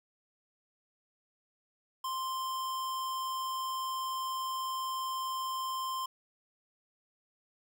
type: tone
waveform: square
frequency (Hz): 1046.5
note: C6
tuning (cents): 0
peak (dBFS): -34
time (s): 2.04-6.06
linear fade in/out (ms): 5
effects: none